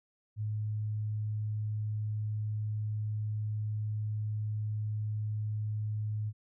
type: tone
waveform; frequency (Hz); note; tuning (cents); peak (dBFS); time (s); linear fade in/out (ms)
sine; 106.7; G#2; +47; -31; 0.36-6.33; 50
effects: none